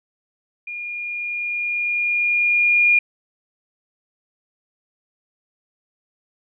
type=tone with level ramp; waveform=sine; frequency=2423 Hz; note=D#7; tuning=47 cents flat; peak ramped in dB=-28 to -11 dBFS; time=0.67-2.99 s; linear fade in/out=5 ms; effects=none